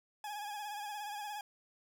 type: tone with vibrato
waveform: 40% pulse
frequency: 832 Hz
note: G#5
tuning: 3 cents sharp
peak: -39 dBFS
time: 0.24-1.41 s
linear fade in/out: 2 ms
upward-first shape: sine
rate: 17 Hz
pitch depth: 47 cents each way
effects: none